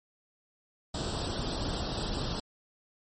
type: noise with comb filter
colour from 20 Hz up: pink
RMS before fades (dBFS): -33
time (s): 0.94-2.4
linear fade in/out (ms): 5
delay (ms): 0.23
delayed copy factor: +0.8
effects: MP3 32 kbps